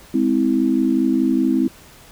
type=chord; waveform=sine; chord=Ab augmented; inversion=none; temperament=just; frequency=207.7 / 259.6 / 324.5 Hz; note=Ab3 / C4 / E4; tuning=0 / -13 / -27 cents; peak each=-22 / -17 / -19 dBFS; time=0.14-1.68 s; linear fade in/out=5 ms; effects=pink hiss -45 dBFS RMS until 2.11 s